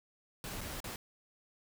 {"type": "noise with dropouts", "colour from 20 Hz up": "pink", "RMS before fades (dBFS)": -42, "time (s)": [0.44, 0.96], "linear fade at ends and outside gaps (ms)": 1, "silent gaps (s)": [[0.609, 0.613], [0.803, 0.842]], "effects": []}